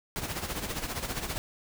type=noise with tremolo; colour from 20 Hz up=pink; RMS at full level=-32 dBFS; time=0.16-1.38 s; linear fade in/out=0 ms; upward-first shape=sine; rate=15 Hz; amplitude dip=65%; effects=none